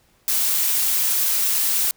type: noise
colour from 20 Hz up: blue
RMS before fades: -20 dBFS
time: 0.28-1.91 s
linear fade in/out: 0 ms
effects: pink hiss -60 dBFS RMS until 1.96 s